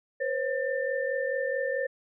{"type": "tone cluster", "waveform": "sine", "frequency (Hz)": [495.4, 540, 1790], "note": ["B4", "C#5", "A6"], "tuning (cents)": [5, -45, 29], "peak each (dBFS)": [-32, -29, -33], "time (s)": [0.2, 1.87], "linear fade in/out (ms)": 10, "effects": []}